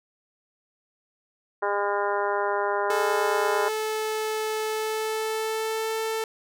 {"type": "harmonic tone", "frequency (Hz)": 202.8, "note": "G#3", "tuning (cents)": -41, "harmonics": [2, 3, 4, 5, 6, 7, 8, 9], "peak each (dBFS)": [-28, -30, -30, -29, -38, -32, -39, -39], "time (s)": [1.62, 3.69], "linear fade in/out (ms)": 10}
{"type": "tone with pitch glide", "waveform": "sawtooth", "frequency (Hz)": [434.4, 443.5], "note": ["A4", "A4"], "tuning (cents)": [-22, 14], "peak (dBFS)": -22, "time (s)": [2.9, 6.24], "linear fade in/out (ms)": 2, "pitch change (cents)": 36, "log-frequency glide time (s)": [4.65, 5.97]}
{"effects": []}